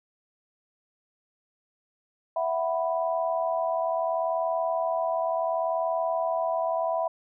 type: chord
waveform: sine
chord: E suspended second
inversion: none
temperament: equal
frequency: 659.3 / 740 / 987.8 Hz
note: E5 / F#5 / B5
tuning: 0 / 0 / 0 cents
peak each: -26 / -31 / -31 dBFS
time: 2.36-7.08 s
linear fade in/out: 5 ms
effects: none